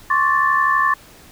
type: tone cluster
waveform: sine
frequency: 1068 / 1140 / 1761 Hz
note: C6 / C#6 / A6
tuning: +35 / +48 / +1 cents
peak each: -18 dBFS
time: 0.1-0.94 s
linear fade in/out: 5 ms
effects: pink hiss -45 dBFS RMS until 1.31 s